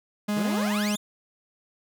45% pulse tone, 208.2 Hz, G#3, 5 cents sharp, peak -24 dBFS, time 0.28-0.96 s, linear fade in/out 10 ms
20% pulse exponential sweep, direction up, 138.59 to 3710 Hz, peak -26 dBFS, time 0.36-0.97 s, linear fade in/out 10 ms
effects none

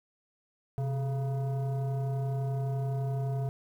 sine tone with frequency modulation, 130.81 Hz, C3, in tune, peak -26 dBFS, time 0.78-3.49 s, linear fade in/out 0 ms, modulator 555 Hz, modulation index 0.45, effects tanh soft clip ceiling -27 dBFS + 10-bit

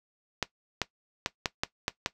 clicks, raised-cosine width 0.2 ms, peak -9 dBFS, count 7, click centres 0.427 / 0.817 / 1.261 / 1.458 / 1.635 / 1.881 / 2.061 s, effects noise-tail reverb RT60 0.1 s tail -17 dB re dry

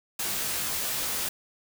white noise with comb filter, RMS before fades -30 dBFS, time 0.19-1.29 s, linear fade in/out 5 ms, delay 18 ms, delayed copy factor -0.85, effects none

